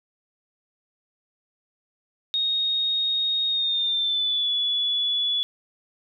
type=tone with pitch glide; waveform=sine; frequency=3729 to 3420 Hz; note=A#7 to A7; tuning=0 to -50 cents; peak=-21 dBFS; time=2.34-5.43 s; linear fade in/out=0 ms; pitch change=-150 cents; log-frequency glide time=3.48-4.5 s; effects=none